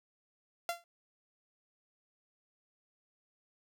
sawtooth tone with exponential decay, 687 Hz, F5, 29 cents flat, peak -26 dBFS, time 0.69-0.84 s, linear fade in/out 1 ms, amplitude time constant 32 ms, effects none

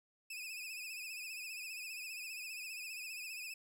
sawtooth tone with vibrato, 2542 Hz, D#7, 36 cents sharp, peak -40 dBFS, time 0.3-3.54 s, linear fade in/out 5 ms, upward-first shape sine, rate 15 Hz, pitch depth 77 cents each way, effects 13-bit

